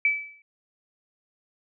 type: tone with exponential decay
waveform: sine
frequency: 2305 Hz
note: D7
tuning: 33 cents flat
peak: -16 dBFS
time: 0.05-0.42 s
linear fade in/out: 2 ms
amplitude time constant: 79 ms
effects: none